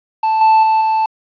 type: tone with level steps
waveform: triangle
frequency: 880 Hz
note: A5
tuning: in tune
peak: -10 / -5 / -8 / -10 dBFS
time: 0.23-1.06 s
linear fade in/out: 5 ms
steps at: 0.41 / 0.63 / 0.81 s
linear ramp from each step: 2 ms
effects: resampled to 11025 Hz + 7-bit